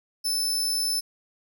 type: tone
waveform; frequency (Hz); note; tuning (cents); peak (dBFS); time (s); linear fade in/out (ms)
sawtooth; 5270; E8; -1; -21; 0.24-1.01; 20
effects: none